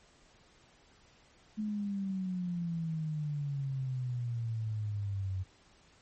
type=exponential sweep; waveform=sine; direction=down; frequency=215.8 to 92.8 Hz; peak=-32 dBFS; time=1.57-5.44 s; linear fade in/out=20 ms; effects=pink hiss -63 dBFS RMS until 6.01 s + MP3 32 kbps